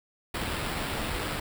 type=noise with sample-and-hold; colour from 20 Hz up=pink; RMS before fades=-32 dBFS; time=0.34-1.4 s; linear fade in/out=5 ms; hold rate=6300 Hz; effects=none